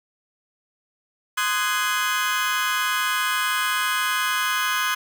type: chord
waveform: 30% pulse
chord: Ab dominant seventh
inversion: first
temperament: just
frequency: 1038.3 / 1245.9 / 1495.1 / 1661.2 Hz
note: C6 / Eb6 / Gb6 / Ab6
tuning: -14 / +2 / +18 / 0 cents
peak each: -24 dBFS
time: 1.37-4.95 s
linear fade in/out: 10 ms
effects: none